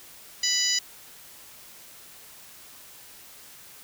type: harmonic tone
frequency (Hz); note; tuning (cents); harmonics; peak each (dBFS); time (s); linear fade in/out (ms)
987.8; B5; 0; 2 / 3 / 4 / 5 / 6 / 7; -32 / -31 / -32 / -26 / -30 / -28; 0.43-0.79; 5
effects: white hiss -48 dBFS RMS until 3.83 s